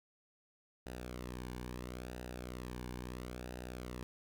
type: tone with flanger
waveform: sawtooth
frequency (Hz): 61.74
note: B1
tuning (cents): 0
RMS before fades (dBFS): -45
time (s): 0.86-4.03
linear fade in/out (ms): 0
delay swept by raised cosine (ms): 0.9 to 1.55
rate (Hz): 0.74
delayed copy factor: -0.6
effects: none